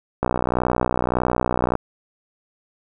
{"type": "click train", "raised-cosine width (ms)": 1, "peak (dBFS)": -5, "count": 95, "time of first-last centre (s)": [0.23, 1.754], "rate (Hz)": 61.7, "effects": []}